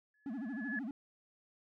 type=tone with exponential growth; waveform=sine; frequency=1707 Hz; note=G#6; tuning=47 cents sharp; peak=-34 dBFS; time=0.14-0.79 s; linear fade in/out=2 ms; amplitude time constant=140 ms
type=tone with vibrato; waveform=triangle; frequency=246 Hz; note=B3; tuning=7 cents flat; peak=-36 dBFS; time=0.26-0.91 s; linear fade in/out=2 ms; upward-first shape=sine; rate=13 Hz; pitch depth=270 cents each way
effects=none